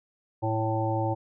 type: harmonic tone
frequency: 110.8 Hz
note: A2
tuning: 13 cents sharp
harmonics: 1 / 3 / 5 / 7 / 8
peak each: -28 / -31 / -32 / -32 / -33 dBFS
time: 0.42-1.15 s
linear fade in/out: 20 ms
effects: none